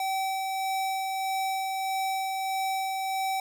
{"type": "tone with tremolo", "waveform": "square", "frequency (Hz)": 768, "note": "G5", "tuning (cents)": -36, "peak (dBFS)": -27, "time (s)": [0, 3.4], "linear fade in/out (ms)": 2, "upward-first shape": "sine", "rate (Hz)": 1.6, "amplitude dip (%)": 25, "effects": []}